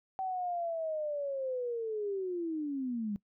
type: linear sweep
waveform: sine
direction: down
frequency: 767 to 198.3 Hz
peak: -32 dBFS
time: 0.19-3.16 s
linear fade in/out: 0 ms
effects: noise-tail reverb RT60 0.1 s tail -21 dB re dry